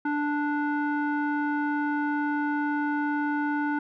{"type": "tone with low-pass filter", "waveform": "square", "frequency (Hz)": 293.7, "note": "D4", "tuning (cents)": 0, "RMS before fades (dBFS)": -27, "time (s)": [0.05, 3.79], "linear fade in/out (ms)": 5, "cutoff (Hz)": 1300, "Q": 4.6, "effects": []}